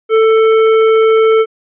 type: tone with tanh clipping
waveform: sine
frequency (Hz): 443.1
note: A4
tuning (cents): +12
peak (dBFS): -8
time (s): 0.09-1.46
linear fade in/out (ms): 50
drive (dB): 14
effects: resampled to 8000 Hz